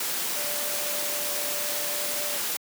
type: tone in noise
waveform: sine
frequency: 587.3 Hz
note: D5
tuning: in tune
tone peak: -37 dBFS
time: 0.36-2.38 s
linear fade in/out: 5 ms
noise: white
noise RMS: -29 dBFS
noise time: 0-2.57 s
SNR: -11 dB
effects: high-pass 200 Hz 12 dB/octave